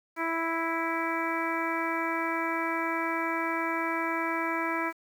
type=harmonic tone; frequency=329.6 Hz; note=E4; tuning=in tune; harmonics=1 / 2 / 3 / 4 / 5 / 6 / 7; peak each=-33 / -37 / -33 / -35 / -37 / -37 / -36 dBFS; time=0.16-4.93 s; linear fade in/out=50 ms; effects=9-bit